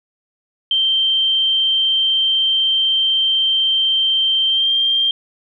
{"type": "tone with pitch glide", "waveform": "sine", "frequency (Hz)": [3136, 3180], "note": ["G7", "G7"], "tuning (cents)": [0, 24], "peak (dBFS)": -13, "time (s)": [0.71, 5.11], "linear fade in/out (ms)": 2, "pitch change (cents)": 24, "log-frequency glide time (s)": [4.48, 4.7], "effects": []}